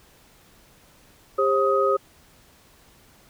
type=tone cluster; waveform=sine; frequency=400.8 / 535 / 1256 Hz; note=G4 / C5 / D#6; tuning=+38 / +38 / +16 cents; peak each=-22 dBFS; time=1.38-1.97 s; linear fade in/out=10 ms; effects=pink hiss -55 dBFS RMS until 3.29 s